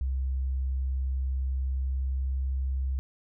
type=tone with pitch glide; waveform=sine; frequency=65.7 to 66.12 Hz; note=C2 to C2; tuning=+8 to +19 cents; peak=-26 dBFS; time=0.01-2.99 s; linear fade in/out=0 ms; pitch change=+11 cents; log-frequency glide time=1.55-2.46 s; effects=none